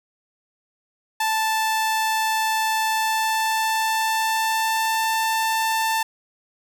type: tone with pitch glide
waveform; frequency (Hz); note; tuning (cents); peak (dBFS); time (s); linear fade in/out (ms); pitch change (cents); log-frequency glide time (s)
sawtooth; 880 to 889.7; A5 to A5; 0 to +19; -16; 1.2-6.03; 5; +19; 2.89-5.06
effects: none